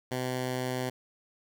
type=tone; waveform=10% pulse; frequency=127.3 Hz; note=C3; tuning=47 cents flat; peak=-22 dBFS; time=0.11-0.9 s; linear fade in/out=10 ms; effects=none